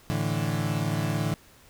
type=chord; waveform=35% pulse; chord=A suspended fourth; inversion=none; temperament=equal; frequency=110 / 146.83 / 164.81 Hz; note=A2 / D3 / E3; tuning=0 / 0 / 0 cents; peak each=-28 dBFS; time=0.1-1.34 s; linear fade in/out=0 ms; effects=pink hiss -55 dBFS RMS until 1.69 s